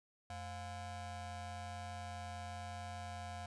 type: ring-modulated tone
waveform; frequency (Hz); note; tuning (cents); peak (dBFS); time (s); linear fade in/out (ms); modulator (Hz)
40% pulse; 308.9; D#4; -12; -40; 0.3-3.46; 2; 399
effects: resampled to 22050 Hz + 12-bit